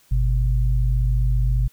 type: tone pair together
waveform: sine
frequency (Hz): 49.17 / 123.9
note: G1 / B2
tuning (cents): +6 / +6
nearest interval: octave + major third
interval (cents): 1600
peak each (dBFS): -17 / -22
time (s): 0.11-1.68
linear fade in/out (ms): 10
effects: white hiss -57 dBFS RMS until 1.72 s